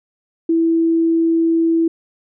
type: tone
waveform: sine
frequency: 329.6 Hz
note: E4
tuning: in tune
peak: -12 dBFS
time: 0.49-1.88 s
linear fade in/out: 5 ms
effects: none